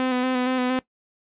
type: tone with vibrato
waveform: sawtooth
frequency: 254 Hz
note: B3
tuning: 49 cents sharp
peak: -17 dBFS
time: 0-0.79 s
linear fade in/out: 0 ms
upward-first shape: square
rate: 4.3 Hz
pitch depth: 23 cents each way
effects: noise-tail reverb RT60 0.1 s tail -19 dB re dry + resampled to 8000 Hz